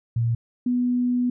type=tone pair in turn; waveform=sine; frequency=116.54 / 246.4 Hz; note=A#2 / B3; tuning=0 / -4 cents; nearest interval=octave + minor second; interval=1296 cents; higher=second; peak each=-19 dBFS; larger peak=neither; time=0.16-0.35 / 0.66-1.3 s; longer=second; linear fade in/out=5 ms; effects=none